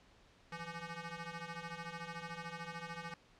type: ring-modulated tone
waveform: 10% pulse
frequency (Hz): 337.5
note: E4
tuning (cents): +41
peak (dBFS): -32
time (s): 0.52-3.14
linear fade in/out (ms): 2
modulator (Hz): 513
effects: pink hiss -65 dBFS RMS until 3.39 s + low-pass 5000 Hz 12 dB/octave